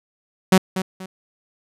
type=tone with echo; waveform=sawtooth; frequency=187.5 Hz; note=F#3; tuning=23 cents sharp; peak=-6 dBFS; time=0.52-0.58 s; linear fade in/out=5 ms; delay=240 ms; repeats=2; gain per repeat=-11 dB; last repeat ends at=1.06 s; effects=resampled to 32000 Hz